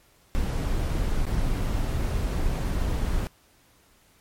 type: noise with dropouts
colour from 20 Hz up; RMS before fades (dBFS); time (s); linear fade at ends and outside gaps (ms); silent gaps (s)
brown; -25; 0.35-3.27; 0; 1.253-1.266
effects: pink hiss -60 dBFS RMS until 4.2 s + MP3 64 kbps